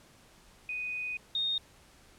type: tone pair in turn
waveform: sine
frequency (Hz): 2489 / 3694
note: D#7 / A#7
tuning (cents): 0 / -16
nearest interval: perfect fifth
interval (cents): 684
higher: second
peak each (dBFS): -33 / -28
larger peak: second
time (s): 0.69-1.17 / 1.35-1.58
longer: first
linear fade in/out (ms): 2
effects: pink hiss -59 dBFS RMS until 2.18 s + low-pass 11000 Hz 12 dB/octave